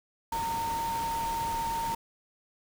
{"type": "tone in noise", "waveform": "sine", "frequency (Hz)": 917, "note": "A#5", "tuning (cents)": -29, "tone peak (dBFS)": -29, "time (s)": [0.32, 1.95], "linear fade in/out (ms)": 5, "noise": "pink", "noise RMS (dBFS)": -39, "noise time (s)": [0.32, 1.95], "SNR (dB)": 7, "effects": []}